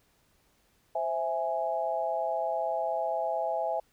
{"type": "chord", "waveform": "sine", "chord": "C augmented", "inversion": "none", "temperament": "equal", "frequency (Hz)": [523.3, 659.3, 830.6], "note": ["C5", "E5", "G#5"], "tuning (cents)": [0, 0, 0], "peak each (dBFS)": [-35, -30, -32], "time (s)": [0.95, 3.8], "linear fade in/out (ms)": 5, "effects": ["pink hiss -68 dBFS RMS until 3.92 s"]}